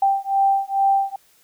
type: beating tone pair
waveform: sine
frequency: 784 / 786.3 Hz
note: G5 / G5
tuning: 0 / +5 cents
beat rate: 2.3 Hz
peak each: -19 dBFS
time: 0.02-1.16 s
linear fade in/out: 5 ms
effects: white hiss -57 dBFS RMS until 1.43 s